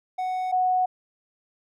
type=tone pair in turn; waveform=triangle / sine; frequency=741 / 737.2 Hz; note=F#5 / F#5; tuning=+2 / -7 cents; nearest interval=unison; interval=9 cents; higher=first; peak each=-23 / -19 dBFS; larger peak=second; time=0.18-0.52 / 0.52-0.86 s; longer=neither; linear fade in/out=10 ms; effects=none